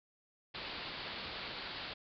white low-pass noise, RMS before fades -44 dBFS, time 0.54-1.94 s, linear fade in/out 10 ms, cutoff 4700 Hz, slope 96 dB/octave, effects none

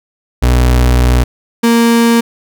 35% pulse tone pair in turn, 61.6 / 232.6 Hz, B1 / A#3, -4 / -4 cents, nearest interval octave + major seventh, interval 2300 cents, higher second, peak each -5 dBFS, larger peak neither, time 0.42-1.24 / 1.63-2.21 s, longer first, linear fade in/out 10 ms, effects none

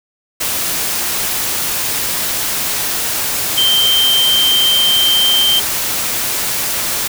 sine tone in noise, 3136 Hz, G7, in tune, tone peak -10 dBFS, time 3.57-5.6 s, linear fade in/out 10 ms, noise white, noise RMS -18 dBFS, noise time 0.4-7.08 s, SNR +5 dB, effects none

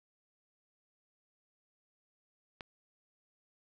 click, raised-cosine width 0.3 ms, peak -26 dBFS, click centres 2.608 s, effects none

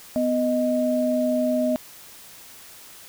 sine tone pair together, 249.8 / 622.3 Hz, B3 / D#5, +20 / 0 cents, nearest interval octave + major third, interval 1580 cents, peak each -22 dBFS, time 0.16-1.76 s, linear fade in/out 0 ms, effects white hiss -45 dBFS RMS until 3.08 s

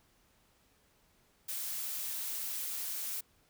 blue noise, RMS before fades -38 dBFS, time 1.48-3.21 s, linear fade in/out 10 ms, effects pink hiss -69 dBFS RMS until 3.49 s

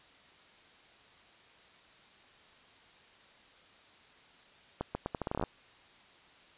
accelerating click train, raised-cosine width 1 ms, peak -19 dBFS, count 13, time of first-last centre 4.81-5.437 s, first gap 140 ms, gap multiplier 0.79, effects white hiss -59 dBFS RMS until 6.57 s + resampled to 8000 Hz

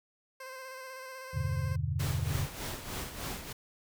15% pulse tone with vibrato, 522 Hz, C5, 4 cents flat, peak -36 dBFS, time 0.4-1.76 s, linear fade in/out 5 ms, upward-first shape square, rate 16 Hz, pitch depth 20 cents each way
sine chord, E minor seventh, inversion none, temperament equal, 82.41 / 98 / 123.47 / 146.83 Hz, E2 / G2 / B2 / D3, 0 / 0 / 0 / 0 cents, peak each -35 dBFS, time 1.33-2.47 s, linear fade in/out 20 ms
pink noise with tremolo, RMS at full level -37 dBFS, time 1.99-3.53 s, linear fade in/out 10 ms, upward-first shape sine, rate 3.3 Hz, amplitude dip 60%
effects none

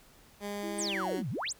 15% pulse tone with pitch glide, 204 to 185.99 Hz, G#3 to F#3, -31 to +9 cents, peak -29 dBFS, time 0.4-1.23 s, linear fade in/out 50 ms, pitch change -160 cents, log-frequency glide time 0.86-1.05 s
sine tone with tremolo, 332.3 Hz, E4, 14 cents sharp, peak -37 dBFS, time 0.63-1.23 s, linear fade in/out 5 ms, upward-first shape sine, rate 6.3 Hz, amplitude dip 35%
sine exponential two-way sweep, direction down then up, 9420 to 106.6 to 9420 Hz, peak -32 dBFS, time 0.78-1.53 s, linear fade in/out 10 ms, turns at 1.3 s
effects pink hiss -59 dBFS RMS until 1.59 s

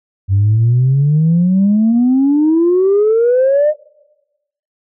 sine exponential sweep, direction up, 95 to 619 Hz, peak -7 dBFS, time 0.28-3.74 s, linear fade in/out 50 ms, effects noise-tail reverb RT60 1.0 s tail -23 dB re dry + tanh soft clip ceiling -5 dBFS

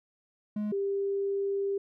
triangle / sine tone pair in turn, 210 / 396.4 Hz, G#3 / G4, +19 / +19 cents, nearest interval major seventh, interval 1100 cents, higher second, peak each -27 dBFS, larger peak neither, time 0.56-0.72 / 0.72-1.78 s, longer second, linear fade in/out 5 ms, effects none

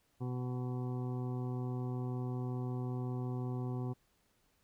harmonic tone with a mistuned harmonic, 125.4 Hz, B2, 27 cents sharp, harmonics 1 / 2 / 3 / 4 / 6 / 7 / 8 / 9, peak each -36 / -42 / -45 / -53 / -52 / -57 / -56 / -59 dBFS, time 0.2-3.94 s, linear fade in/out 20 ms, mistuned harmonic 6, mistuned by -16 cents, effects pink hiss -74 dBFS RMS until 4.63 s

